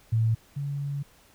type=tone pair in turn; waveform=sine; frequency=112.5 / 141.74 Hz; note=A2 / C#3; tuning=+39 / +39 cents; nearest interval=major third; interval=400 cents; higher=second; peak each=-20 / -28 dBFS; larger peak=first; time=0.12-0.35 / 0.56-1.03 s; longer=second; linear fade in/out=10 ms; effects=pink hiss -58 dBFS RMS until 1.34 s